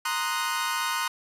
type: chord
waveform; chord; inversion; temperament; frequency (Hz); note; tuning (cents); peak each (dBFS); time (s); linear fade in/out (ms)
sawtooth; C half-diminished seventh; third; equal; 932.3 / 1046.5 / 1244.5 / 1480; Bb5 / C6 / Eb6 / Gb6; 0 / 0 / 0 / 0; -28; 0.05-1.08; 5
effects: resampled to 32000 Hz